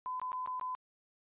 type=tone with dropouts; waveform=sine; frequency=1012 Hz; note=B5; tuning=42 cents sharp; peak=-35 dBFS; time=0.06-0.75 s; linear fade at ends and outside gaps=0 ms; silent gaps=0.198-0.216 / 0.319-0.33 / 0.461-0.474 / 0.597-0.612 s; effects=resampled to 8000 Hz